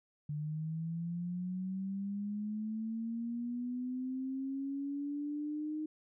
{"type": "linear sweep", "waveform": "sine", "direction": "up", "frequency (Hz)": [147.4, 309.7], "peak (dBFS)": -35, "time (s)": [0.29, 5.86], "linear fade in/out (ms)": 5, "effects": []}